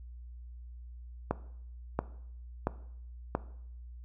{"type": "click train", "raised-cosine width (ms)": 1, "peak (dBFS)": -14, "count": 4, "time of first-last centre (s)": [1.31, 3.351], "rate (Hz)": 1.47, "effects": ["noise-tail reverb RT60 0.7 s tail -17 dB re dry", "added 60 Hz sine -44 dBFS peak until 4.04 s"]}